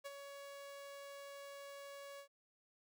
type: tone with ADSR envelope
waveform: sawtooth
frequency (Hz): 561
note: C#5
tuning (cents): +21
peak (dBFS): -40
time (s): 0.04-2.28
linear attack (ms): 21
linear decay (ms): 33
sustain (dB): -6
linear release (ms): 90
effects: none